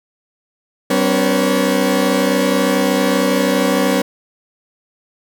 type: tone cluster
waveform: 40% pulse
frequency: 191.3 / 254.7 / 287.4 / 481 / 550 Hz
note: G3 / C4 / D4 / B4 / C#5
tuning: -42 / -46 / -37 / -46 / -14 cents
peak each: -19 dBFS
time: 0.9-4.02 s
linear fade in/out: 5 ms
effects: none